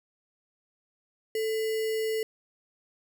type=tone with sample-and-hold; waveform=sine; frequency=440 Hz; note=A4; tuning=in tune; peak=-26 dBFS; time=1.35-2.23 s; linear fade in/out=2 ms; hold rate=2450 Hz; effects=none